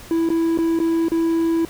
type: tone with dropouts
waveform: triangle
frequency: 330 Hz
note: E4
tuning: 2 cents sharp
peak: -14 dBFS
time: 0.11-1.65 s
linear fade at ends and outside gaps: 1 ms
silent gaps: 0.29-0.302 / 0.575-0.587 / 0.79-0.801 / 1.084-1.118 s
effects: pink hiss -41 dBFS RMS until 1.69 s

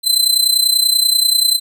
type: tone with amplitude modulation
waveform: sawtooth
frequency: 4060 Hz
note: B7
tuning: 47 cents sharp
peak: -5 dBFS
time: 0.03-1.6 s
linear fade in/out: 50 ms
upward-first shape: sine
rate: 30.3 Hz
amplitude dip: 75%
effects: none

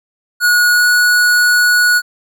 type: tone with pitch glide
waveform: square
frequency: 1453 to 1462.3 Hz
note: F#6 to F#6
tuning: -32 to -21 cents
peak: -9 dBFS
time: 0.4-2.02 s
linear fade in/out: 50 ms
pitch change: +11 cents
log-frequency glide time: 0.72-0.86 s
effects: none

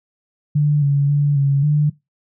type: tone with pitch steps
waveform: sine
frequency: 147.7 / 141.5 / 144.6 / 139.4 / 148.8 Hz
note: D3 / C#3 / D3 / C#3 / D3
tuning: +10 / +36 / -27 / +10 / +23 cents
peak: -12 dBFS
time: 0.55-1.9 s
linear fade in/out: 10 ms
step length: 270 ms
effects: noise-tail reverb RT60 0.2 s tail -20 dB re dry

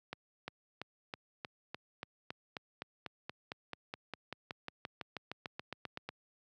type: accelerating click train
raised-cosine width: 0.3 ms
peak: -24 dBFS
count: 29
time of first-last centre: 0.13-6.09 s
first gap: 350 ms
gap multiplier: 0.96
effects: high-pass 100 Hz 12 dB/octave

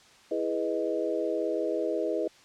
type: chord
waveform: sine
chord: E major seventh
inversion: none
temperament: equal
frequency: 329.6 / 415.3 / 493.9 / 622.3 Hz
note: E4 / G#4 / B4 / D#5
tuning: 0 / 0 / 0 / 0 cents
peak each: -32 dBFS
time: 0.31-2.28 s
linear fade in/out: 5 ms
effects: white hiss -56 dBFS RMS until 2.44 s + low-pass 6000 Hz 12 dB/octave

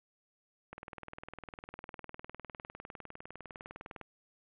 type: click train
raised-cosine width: 0.5 ms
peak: -29 dBFS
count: 66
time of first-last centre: 0.73-4.013 s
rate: 19.8 Hz
effects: resampled to 8000 Hz + 10-bit

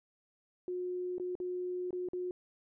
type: tone with dropouts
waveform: sine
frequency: 361.2 Hz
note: F#4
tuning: 42 cents flat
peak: -34 dBFS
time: 0.68-2.31 s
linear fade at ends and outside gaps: 1 ms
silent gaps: 1.182-1.198 / 1.353-1.401 / 1.907-1.929 / 2.087-2.133 s
effects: none

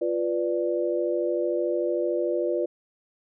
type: chord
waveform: sine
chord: B diminished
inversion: second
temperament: equal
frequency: 349.2 / 493.9 / 587.3 Hz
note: F4 / B4 / D5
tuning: 0 / 0 / 0 cents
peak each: -26 / -28 / -28 dBFS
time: 0.01-2.66 s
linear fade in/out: 10 ms
effects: none

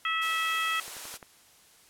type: harmonic tone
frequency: 651 Hz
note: E5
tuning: 22 cents flat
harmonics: 2 / 3 / 4 / 5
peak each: -30 / -32 / -33 / -34 dBFS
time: 0.05-0.8 s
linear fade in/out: 2 ms
type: high-pass noise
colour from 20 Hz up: white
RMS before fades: -40 dBFS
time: 0.21-1.18 s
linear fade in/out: 20 ms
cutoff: 350 Hz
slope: 24 dB/octave
type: click train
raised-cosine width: 0.5 ms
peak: -29 dBFS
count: 5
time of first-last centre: 0.88-1.228 s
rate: 11.5 Hz
effects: white hiss -58 dBFS RMS until 1.89 s + low-pass 12000 Hz 12 dB/octave

